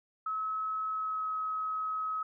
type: tone with pitch glide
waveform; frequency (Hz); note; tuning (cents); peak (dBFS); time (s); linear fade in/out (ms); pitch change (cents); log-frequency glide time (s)
sine; 1288 to 1276.9; E6 to D#6; -41 to +44; -31; 0.26-2.23; 5; -15; 0.9-1.31
effects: none